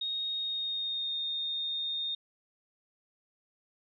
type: tone with pitch glide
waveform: sine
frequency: 3729 to 3673 Hz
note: A#7 to A#7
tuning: 0 to -26 cents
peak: -31 dBFS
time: 0.01-2.15 s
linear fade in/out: 5 ms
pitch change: -26 cents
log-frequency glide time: 0.35-1.17 s
effects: none